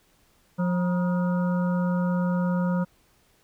harmonic tone with a mistuned harmonic, 178.3 Hz, F3, 36 cents sharp, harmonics 1 / 3 / 5 / 7 / 8, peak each -22 / -32 / -36 / -39 / -40 dBFS, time 0.58-2.85 s, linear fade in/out 20 ms, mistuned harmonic 5, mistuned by +110 cents, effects pink hiss -63 dBFS RMS until 3.43 s

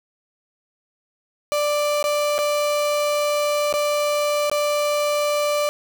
35% pulse tone with dropouts, 589 Hz, D5, 5 cents sharp, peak -17 dBFS, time 1.52-5.69 s, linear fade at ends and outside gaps 0 ms, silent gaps 2.027-2.041 / 2.381-2.388 / 3.727-3.739 / 4.498-4.515 s, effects none

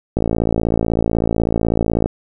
click train, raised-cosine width 2 ms, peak -3 dBFS, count 107, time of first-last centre 0.17-2.059 s, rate 56.1 Hz, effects none

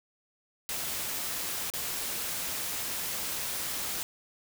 white noise with dropouts, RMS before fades -34 dBFS, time 0.69-4.03 s, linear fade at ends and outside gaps 0 ms, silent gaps 1.701-1.737 s, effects none

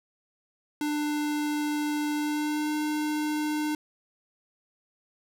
square tone with pitch glide, 297.7 to 302.4 Hz, D4 to D#4, +24 to -49 cents, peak -27 dBFS, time 0.81-3.75 s, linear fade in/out 2 ms, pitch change +27 cents, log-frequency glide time 2.16-2.72 s, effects none

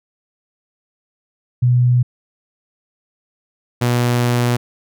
sine / sawtooth tone pair in turn, 123.47 / 121.35 Hz, B2 / B2, 0 / -30 cents, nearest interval unison, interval 30 cents, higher first, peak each -10 / -10 dBFS, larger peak neither, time 1.62-2.03 / 3.81-4.57 s, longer second, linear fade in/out 10 ms, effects none

